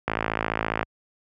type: click train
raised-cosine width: 0.5 ms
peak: -8 dBFS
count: 42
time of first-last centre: 0.08-0.83 s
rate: 54.7 Hz
effects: high-pass 60 Hz 12 dB/octave